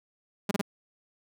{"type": "tone bursts", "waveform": "sawtooth", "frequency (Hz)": 202.5, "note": "G#3", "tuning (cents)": -43, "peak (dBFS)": -21, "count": 3, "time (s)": [0.49, 0.614], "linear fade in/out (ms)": 5, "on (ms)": 22, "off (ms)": 29, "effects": []}